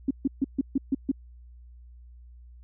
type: tone bursts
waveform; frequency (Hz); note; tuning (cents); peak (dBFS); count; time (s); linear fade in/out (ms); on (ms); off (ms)
sine; 270; C#4; -45; -20; 7; 0.08-1.116; 5; 28; 140
effects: added 60 Hz sine -46 dBFS peak until 2.63 s